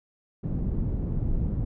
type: low-pass noise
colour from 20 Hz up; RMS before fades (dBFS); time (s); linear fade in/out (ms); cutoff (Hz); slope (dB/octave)
pink; -27; 0.43-1.65; 10; 210; 12
effects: none